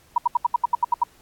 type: tone bursts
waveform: sine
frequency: 960 Hz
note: B5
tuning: 49 cents flat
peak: -14 dBFS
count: 10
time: 0.16-1.036 s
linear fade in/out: 5 ms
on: 21 ms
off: 74 ms
effects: pink hiss -56 dBFS RMS until 1.21 s + AAC 64 kbps